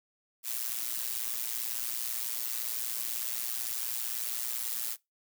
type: noise with amplitude modulation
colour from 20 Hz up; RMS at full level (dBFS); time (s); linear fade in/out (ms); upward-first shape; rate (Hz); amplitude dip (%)
blue; -31; 0.43-4.97; 50; sine; 118; 80
effects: noise-tail reverb RT60 0.2 s tail -22 dB re dry